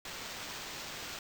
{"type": "noise with sample-and-hold", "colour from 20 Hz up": "blue", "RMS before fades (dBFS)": -43, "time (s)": [0.05, 1.19], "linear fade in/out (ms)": 2, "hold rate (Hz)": 11025, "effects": []}